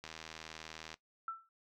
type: click train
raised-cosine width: 0.2 ms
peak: -28 dBFS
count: 73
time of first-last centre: 0.04-0.941 s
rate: 79.9 Hz
type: tone with exponential decay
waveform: sine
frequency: 1334 Hz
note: E6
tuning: 20 cents sharp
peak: -34 dBFS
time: 1.28-1.49 s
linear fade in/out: 2 ms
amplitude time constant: 44 ms
effects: noise-tail reverb RT60 0.1 s tail -17 dB re dry